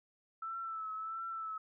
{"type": "tone with vibrato", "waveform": "sine", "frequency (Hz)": 1318.5, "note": "E6", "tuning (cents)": 0, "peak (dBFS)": -38, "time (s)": [0.42, 1.58], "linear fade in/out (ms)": 5, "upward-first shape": "triangle", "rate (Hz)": 1.5, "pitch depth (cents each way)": 46, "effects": []}